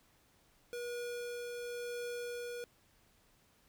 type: tone with tremolo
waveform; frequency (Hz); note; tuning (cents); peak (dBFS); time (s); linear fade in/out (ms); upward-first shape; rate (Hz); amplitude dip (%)
square; 481.7; B4; -43; -39; 0.73-2.64; 0; triangle; 0.95; 25
effects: pink hiss -69 dBFS RMS until 3.68 s